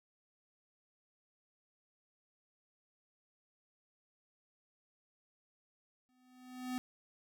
square tone with exponential growth, 252.8 Hz, B3, 41 cents sharp, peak -35 dBFS, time 6.09-6.78 s, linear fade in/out 0 ms, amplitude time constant 150 ms, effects none

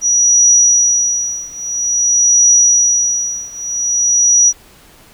sine tone with tremolo, 5820 Hz, F#8, 29 cents flat, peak -5 dBFS, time 0.01-4.53 s, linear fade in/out 50 ms, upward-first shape triangle, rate 0.5 Hz, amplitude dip 95%, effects pink hiss -44 dBFS RMS until 5.13 s

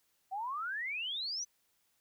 sine exponential sweep, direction up, 740 to 6140 Hz, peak -35 dBFS, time 0.31-1.45 s, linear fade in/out 20 ms, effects white hiss -75 dBFS RMS until 2 s

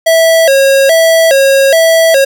square tone with vibrato, 597 Hz, D5, 28 cents sharp, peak -5 dBFS, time 0.06-2.25 s, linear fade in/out 10 ms, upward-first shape square, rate 1.2 Hz, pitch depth 160 cents each way, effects none

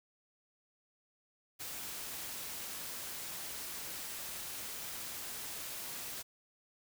white noise, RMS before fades -43 dBFS, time 1.59-6.23 s, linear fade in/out 20 ms, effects none

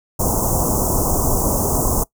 pink band-stop noise, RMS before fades -18 dBFS, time 0.19-2.04 s, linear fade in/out 10 ms, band 1100 to 6200 Hz, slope 48 dB/octave, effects noise-tail reverb RT60 0.1 s tail -21 dB re dry

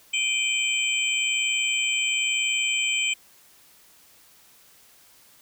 sine tone cluster, 2362 / 2483 / 3110 / 7650 Hz, D7 / D#7 / G7 / A#8, +9 / -4 / -14 / +44 cents, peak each -27 / -28 / -26 / -30 dBFS, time 0.13-3.14 s, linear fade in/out 10 ms, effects white hiss -55 dBFS RMS until 5.41 s

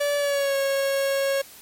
45% pulse tone with pitch glide, 577 to 549 Hz, D5 to C#5, -31 to -17 cents, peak -21 dBFS, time 0-1.42 s, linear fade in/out 10 ms, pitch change -86 cents, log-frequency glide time 0.17-0.56 s, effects white hiss -46 dBFS RMS until 1.61 s + MP3 64 kbps

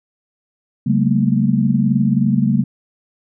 sine tone cluster, 137.9 / 189.8 / 213.4 / 232.4 Hz, C#3 / F#3 / G#3 / A#3, -9 / +44 / +47 / -5 cents, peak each -18 dBFS, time 0.86-2.64 s, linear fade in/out 10 ms, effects none

